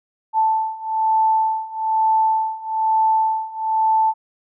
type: beating tone pair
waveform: sine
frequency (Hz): 880 / 881.1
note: A5 / A5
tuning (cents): 0 / +2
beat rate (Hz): 1.1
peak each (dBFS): -20 / -18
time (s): 0.33-4.14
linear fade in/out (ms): 50
effects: none